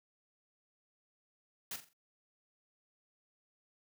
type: noise with echo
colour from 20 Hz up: white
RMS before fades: -41 dBFS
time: 1.71-1.76 s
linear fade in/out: 2 ms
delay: 43 ms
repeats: 4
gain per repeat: -9 dB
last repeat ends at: 1.932 s
effects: none